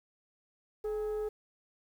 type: tone with frequency modulation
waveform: sine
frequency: 425.8 Hz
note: G#4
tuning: 43 cents sharp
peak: -29 dBFS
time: 0.84-1.29 s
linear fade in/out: 10 ms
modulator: 382 Hz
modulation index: 0.27
effects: tanh soft clip ceiling -31 dBFS + 10-bit